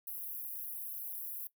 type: high-pass noise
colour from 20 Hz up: pink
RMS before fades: -42 dBFS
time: 0.07-1.47 s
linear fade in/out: 2 ms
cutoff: 11000 Hz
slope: 96 dB/octave
effects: noise-tail reverb RT60 0.1 s tail -18 dB re dry